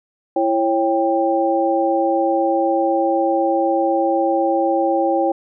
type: tone cluster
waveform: sine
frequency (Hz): 334 / 548 / 790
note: E4 / C#5 / G5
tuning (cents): +23 / -20 / +13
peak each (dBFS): -19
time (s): 0.36-5.32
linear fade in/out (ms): 5
effects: none